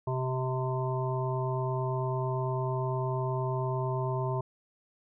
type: harmonic tone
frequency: 129.2 Hz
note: C3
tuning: 21 cents flat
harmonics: 1 / 3 / 5 / 7 / 8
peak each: -30 / -35 / -37 / -38 / -39 dBFS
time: 0.07-4.41 s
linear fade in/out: 5 ms
effects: none